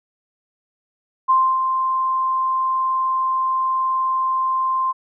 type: tone with ADSR envelope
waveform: sine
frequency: 1046.5 Hz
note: C6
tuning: in tune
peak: -11 dBFS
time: 1.28-4.93 s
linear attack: 21 ms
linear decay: 280 ms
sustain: -6 dB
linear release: 25 ms
effects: none